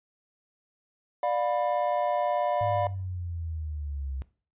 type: chord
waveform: triangle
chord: B diminished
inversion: first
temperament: just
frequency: 592.7 / 711.2 / 987.8 Hz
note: D5 / F5 / B5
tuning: +16 / +31 / 0 cents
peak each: -26 / -26 / -30 dBFS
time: 1.23-2.87 s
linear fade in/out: 2 ms
type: exponential sweep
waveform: sine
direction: down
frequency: 105.8 to 65.41 Hz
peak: -31 dBFS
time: 2.61-4.22 s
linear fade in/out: 0 ms
effects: noise-tail reverb RT60 0.4 s tail -18 dB re dry + resampled to 8000 Hz